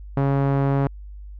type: tone with low-pass filter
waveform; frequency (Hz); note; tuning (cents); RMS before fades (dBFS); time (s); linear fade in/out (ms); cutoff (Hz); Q
sawtooth; 138.3; C#3; -4; -20; 0.17-0.87; 2; 1100; 0.84
effects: added 50 Hz sine -35 dBFS peak until 1.39 s